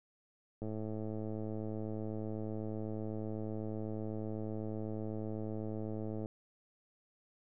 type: click train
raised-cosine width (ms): 2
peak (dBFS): -28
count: 610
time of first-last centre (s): 0.62-6.259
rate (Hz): 108
effects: none